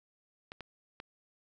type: clicks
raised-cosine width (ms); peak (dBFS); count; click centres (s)
0.3; -27; 3; 0.519 / 0.607 / 1.001
effects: none